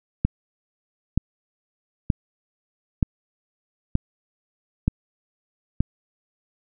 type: click train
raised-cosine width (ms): 5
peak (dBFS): -6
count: 7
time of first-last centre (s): 0.25-5.806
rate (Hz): 1.08
effects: none